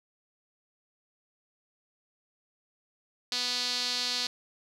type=tone with band-pass filter; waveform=sawtooth; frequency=246.9 Hz; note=B3; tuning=in tune; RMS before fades=-31 dBFS; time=3.32-4.27 s; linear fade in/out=2 ms; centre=4400 Hz; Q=4; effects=none